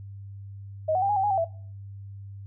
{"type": "tone with pitch steps", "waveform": "sine", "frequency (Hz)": [628, 744, 792, 829, 770, 828, 772, 663], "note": ["D#5", "F#5", "G5", "G#5", "G5", "G#5", "G5", "E5"], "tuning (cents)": [16, 9, 18, -3, -31, -5, -27, 10], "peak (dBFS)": -21, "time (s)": [0.88, 1.448], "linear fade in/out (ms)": 10, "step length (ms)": 71, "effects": ["noise-tail reverb RT60 0.5 s tail -22 dB re dry", "added 99 Hz sine -38 dBFS peak until 2.46 s"]}